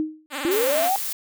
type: tone with exponential decay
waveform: sine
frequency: 311.4 Hz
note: D#4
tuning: 2 cents sharp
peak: -18 dBFS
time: 0-0.26 s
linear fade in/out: 0 ms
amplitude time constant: 56 ms
type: tone with vibrato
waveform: 5% pulse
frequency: 279.4 Hz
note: C#4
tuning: 14 cents sharp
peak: -16 dBFS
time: 0.3-0.91 s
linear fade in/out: 50 ms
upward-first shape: sine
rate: 19 Hz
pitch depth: 130 cents each way
type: linear sweep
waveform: sine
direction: up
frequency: 315.8 to 801 Hz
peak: -19 dBFS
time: 0.45-0.96 s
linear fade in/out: 0 ms
type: noise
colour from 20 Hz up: blue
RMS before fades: -28 dBFS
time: 0.51-1.13 s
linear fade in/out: 5 ms
effects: none